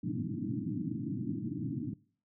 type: band-pass noise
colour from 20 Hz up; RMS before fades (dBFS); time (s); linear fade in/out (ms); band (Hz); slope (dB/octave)
white; -36; 0.03-1.94; 5; 100 to 320; 96
effects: noise-tail reverb RT60 0.5 s tail -22 dB re dry